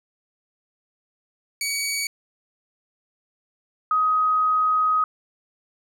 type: tone pair in turn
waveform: 15% pulse / sine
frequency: 2261 / 1258 Hz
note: C#7 / D#6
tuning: +34 / +19 cents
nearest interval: minor seventh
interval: 1015 cents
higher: first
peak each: -17 dBFS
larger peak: neither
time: 1.61-2.07 / 3.91-5.04 s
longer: second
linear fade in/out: 2 ms
effects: none